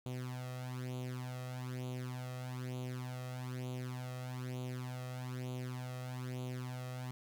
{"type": "tone with flanger", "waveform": "sawtooth", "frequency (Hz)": 126.4, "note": "B2", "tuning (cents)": 41, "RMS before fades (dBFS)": -42, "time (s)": [0.06, 7.11], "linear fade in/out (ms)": 0, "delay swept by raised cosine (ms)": [0.28, 1.58], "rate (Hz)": 1.1, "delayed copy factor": 0.75, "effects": []}